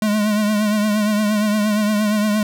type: tone with vibrato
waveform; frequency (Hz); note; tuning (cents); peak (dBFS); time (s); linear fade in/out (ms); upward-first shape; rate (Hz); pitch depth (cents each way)
square; 210.8; G#3; +26; -16; 0.02-2.43; 2; triangle; 8.6; 56
effects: none